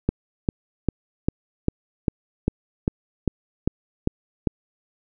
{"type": "click train", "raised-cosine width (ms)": 3, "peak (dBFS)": -6, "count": 12, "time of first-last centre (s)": [0.09, 4.472], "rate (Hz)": 2.51, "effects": []}